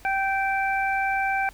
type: harmonic tone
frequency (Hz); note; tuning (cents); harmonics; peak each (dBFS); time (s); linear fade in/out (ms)
779; G5; -11; 1 / 2 / 3; -24 / -27 / -29; 0.05-1.49; 0
effects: added 50 Hz sine -47 dBFS peak until 1.53 s + pink hiss -52 dBFS RMS until 1.53 s